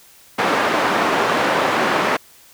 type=band-pass noise; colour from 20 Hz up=white; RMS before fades=-18 dBFS; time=0.38-2.17 s; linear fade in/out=10 ms; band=230 to 1400 Hz; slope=12 dB/octave; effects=white hiss -48 dBFS RMS until 2.53 s